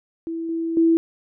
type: tone with level steps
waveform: sine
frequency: 329.6 Hz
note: E4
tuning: in tune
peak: -25 / -22 / -13 dBFS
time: 0.27-0.97 s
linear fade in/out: 0 ms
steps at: 0.49 / 0.77 s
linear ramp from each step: 2 ms
effects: none

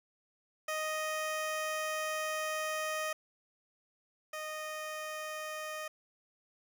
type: tone pair in turn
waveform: 15% pulse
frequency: 622.3 / 618.4 Hz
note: D#5 / D#5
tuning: 0 / -11 cents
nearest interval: unison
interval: 11 cents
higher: first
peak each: -27 / -32 dBFS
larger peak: first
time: 0.68-3.13 / 4.33-5.88 s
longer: first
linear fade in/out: 5 ms
effects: none

